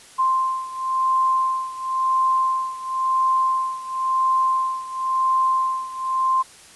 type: beating tone pair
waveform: sine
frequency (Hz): 1046.5 / 1047.46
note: C6 / C6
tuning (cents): 0 / +2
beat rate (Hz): 0.96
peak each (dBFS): -20 / -23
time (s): 0.18-6.43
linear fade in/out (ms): 20
effects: white hiss -46 dBFS RMS until 6.75 s + resampled to 24000 Hz